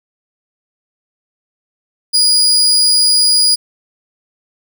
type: tone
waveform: 35% pulse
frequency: 4897 Hz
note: D#8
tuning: 28 cents flat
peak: -7 dBFS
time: 2.13-3.56 s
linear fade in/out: 20 ms
effects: none